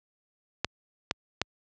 clicks, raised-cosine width 0.2 ms, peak -8 dBFS, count 3, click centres 0.646 / 1.111 / 1.416 s, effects high-pass 60 Hz 12 dB/octave + low-pass 7000 Hz 12 dB/octave

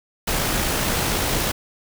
pink noise with amplitude modulation, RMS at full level -21 dBFS, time 0.27-1.52 s, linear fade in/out 10 ms, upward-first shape sine, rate 55.8 Hz, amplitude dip 25%, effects none

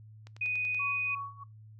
click train, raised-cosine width 0.2 ms, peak -33 dBFS, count 6, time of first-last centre 0.27-0.746 s, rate 10.5 Hz
sine tone, 2489 Hz, D#7, in tune, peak -29 dBFS, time 0.41-1.15 s, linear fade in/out 5 ms
sine tone with tremolo, 1119 Hz, C#6, 16 cents sharp, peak -34 dBFS, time 0.79-1.44 s, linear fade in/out 10 ms, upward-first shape sine, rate 3.1 Hz, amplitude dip 90%
effects noise-tail reverb RT60 0.2 s tail -21 dB re dry + added 108 Hz sine -49 dBFS peak until 1.79 s

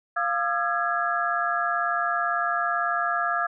sine tone cluster, 697 / 1212 / 1350 / 1662 Hz, F5 / D#6 / E6 / G#6, -4 / -46 / +41 / +1 cents, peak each -28 dBFS, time 0.16-3.47 s, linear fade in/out 10 ms, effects none

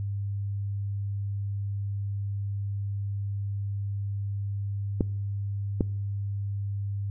clicks, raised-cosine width 3 ms, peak -9 dBFS, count 2, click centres 5.008 / 5.808 s, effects noise-tail reverb RT60 0.7 s tail -24 dB re dry + added 100 Hz sine -28 dBFS peak until 7.1 s

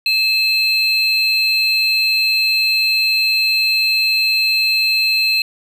triangle tone pair together, 2610 / 4143 Hz, E7 / C8, -18 / -18 cents, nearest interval minor sixth, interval 800 cents, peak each -14 / -15 dBFS, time 0.06-5.42 s, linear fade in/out 2 ms, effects none

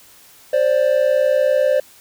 triangle tone pair together, 527.3 / 587.3 Hz, C5 / D5, +13 / 0 cents, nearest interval major second, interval 187 cents, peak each -14 dBFS, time 0.53-1.8 s, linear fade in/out 5 ms, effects white hiss -47 dBFS RMS until 2 s

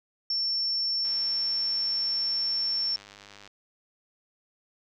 sine tone, 5420 Hz, E8, 47 cents sharp, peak -25 dBFS, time 0.3-2.96 s, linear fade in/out 2 ms
click train, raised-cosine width 0.2 ms, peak -30 dBFS, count 246, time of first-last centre 1.05-3.476 s, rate 101 Hz
effects none

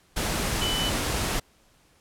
sine tone in noise, 3000 Hz, F#7, 23 cents sharp, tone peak -27 dBFS, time 0.61-0.9 s, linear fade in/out 10 ms, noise pink, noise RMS -27 dBFS, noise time 0.16-1.4 s, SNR -3 dB, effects pink hiss -61 dBFS RMS until 2 s + low-pass 12000 Hz 12 dB/octave

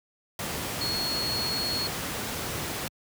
sine tone in noise, 4327 Hz, C#8, 43 cents flat, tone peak -28 dBFS, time 0.81-1.87 s, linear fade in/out 2 ms, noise pink, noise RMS -32 dBFS, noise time 0.39-2.88 s, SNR +1 dB, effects high-pass 80 Hz 12 dB/octave

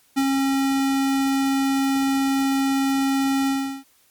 square tone with ADSR envelope, 271.6 Hz, C#4, 35 cents flat, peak -17 dBFS, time 0.16-3.84 s, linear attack 20 ms, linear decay 42 ms, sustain -2 dB, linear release 360 ms, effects white hiss -59 dBFS RMS until 4.1 s + MP3 96 kbps

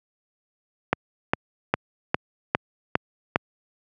click train, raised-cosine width 0.5 ms, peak -3 dBFS, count 7, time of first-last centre 0.93-3.359 s, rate 2.47 Hz, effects high-pass 100 Hz 12 dB/octave

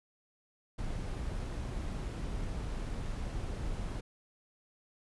brown noise, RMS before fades -37 dBFS, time 0.78-4.01 s, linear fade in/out 10 ms, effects resampled to 24000 Hz

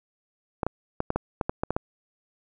clicks, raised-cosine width 1 ms, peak -11 dBFS, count 10, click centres 0.632 / 0.666 / 1.004 / 1.104 / 1.16 / 1.412 / 1.495 / 1.635 / 1.706 / 1.765 s, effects none

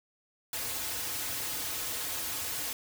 white noise with comb filter, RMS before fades -35 dBFS, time 0.53-2.73 s, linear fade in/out 2 ms, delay 5.1 ms, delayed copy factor -0.95, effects none

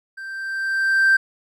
triangle tone with level ramp, 1568 Hz, G6, in tune, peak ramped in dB -30 to -8 dBFS, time 0.17-1.17 s, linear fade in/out 10 ms, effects tanh soft clip ceiling -7 dBFS

